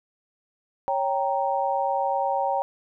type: chord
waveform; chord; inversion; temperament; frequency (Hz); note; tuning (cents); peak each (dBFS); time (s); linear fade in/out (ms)
sine; G diminished; second; equal; 554.4 / 784 / 932.3; Db5 / G5 / Bb5; 0 / 0 / 0; -27 / -25 / -27; 0.88-2.62; 0
effects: none